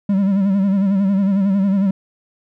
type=tone with vibrato; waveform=triangle; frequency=196 Hz; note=G3; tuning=in tune; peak=-11 dBFS; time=0.09-1.91 s; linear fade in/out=5 ms; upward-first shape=sine; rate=11 Hz; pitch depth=67 cents each way; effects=none